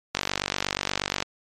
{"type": "click train", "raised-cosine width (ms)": 0.2, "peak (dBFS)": -6, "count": 53, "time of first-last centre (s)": [0.15, 1.224], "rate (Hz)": 48.4, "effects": ["MP3 64 kbps"]}